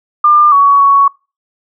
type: tone with pitch steps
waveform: sine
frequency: 1199 / 1124 / 1116 Hz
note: D6 / C#6 / C#6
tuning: +36 / +24 / +11 cents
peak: -4 dBFS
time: 0.24-1.08 s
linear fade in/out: 5 ms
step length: 280 ms
effects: noise-tail reverb RT60 0.3 s tail -25 dB re dry